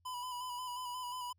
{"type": "tone with vibrato", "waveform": "square", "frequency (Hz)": 993, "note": "B5", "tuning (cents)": 9, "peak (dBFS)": -40, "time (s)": [0.05, 1.33], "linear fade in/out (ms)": 10, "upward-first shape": "square", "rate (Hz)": 5.6, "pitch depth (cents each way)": 29, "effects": ["added 86 Hz sine -70 dBFS peak until 1.38 s"]}